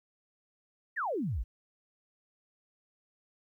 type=exponential sweep; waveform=sine; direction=down; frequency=1975.5 to 43.65 Hz; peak=-30 dBFS; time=0.96-1.44 s; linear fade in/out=20 ms; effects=12-bit